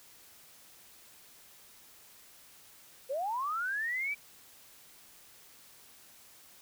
sine linear sweep, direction up, 500 to 2349 Hz, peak -31 dBFS, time 3.09-4.15 s, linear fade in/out 20 ms, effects white hiss -57 dBFS RMS until 6.61 s

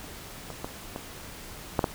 clicks, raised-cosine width 1 ms, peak -28 / -23 / -18 / -20 / -8 / -9 dBFS, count 6, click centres 0.043 / 0.503 / 0.645 / 0.961 / 1.792 / 1.842 s, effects pink hiss -43 dBFS RMS until 1.94 s

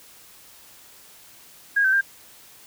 sine tone with pitch steps, 1634 / 1542 / 1594 Hz, G#6 / G6 / G6, -29 / -29 / +28 cents, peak -16 dBFS, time 1.76-2.012 s, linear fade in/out 10 ms, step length 84 ms, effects white hiss -49 dBFS RMS until 2.66 s

